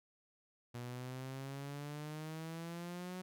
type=exponential sweep; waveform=sawtooth; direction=up; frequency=120 to 185 Hz; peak=-39 dBFS; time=0.74-3.22 s; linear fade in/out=10 ms; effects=none